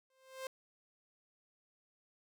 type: tone with exponential growth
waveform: sawtooth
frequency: 525 Hz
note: C5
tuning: 6 cents sharp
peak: -34 dBFS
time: 0.1-0.47 s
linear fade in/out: 2 ms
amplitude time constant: 80 ms
effects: none